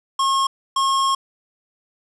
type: tone bursts at uneven times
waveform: square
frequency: 1082 Hz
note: C#6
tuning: 42 cents flat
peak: -17 dBFS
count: 2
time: 0.19-0.47 / 0.76-1.15 s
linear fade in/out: 5 ms
effects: resampled to 22050 Hz + 8-bit